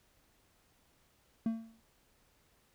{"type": "tone with exponential decay", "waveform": "triangle", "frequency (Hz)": 225.7, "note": "A3", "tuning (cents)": 44, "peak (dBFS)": -25, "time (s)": [1.46, 1.8], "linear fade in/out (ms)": 2, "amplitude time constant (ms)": 72, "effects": ["pink hiss -70 dBFS RMS until 2.74 s"]}